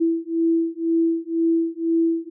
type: beating tone pair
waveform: sine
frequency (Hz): 329.6 / 331.6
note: E4 / E4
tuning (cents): 0 / +10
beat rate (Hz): 2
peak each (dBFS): -21 / -21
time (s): 0-2.3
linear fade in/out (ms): 20
effects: none